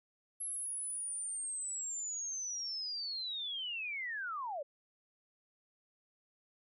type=linear sweep; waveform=sine; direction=down; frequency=11175 to 533 Hz; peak=-37 dBFS; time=0.4-4.63 s; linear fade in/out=10 ms; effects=none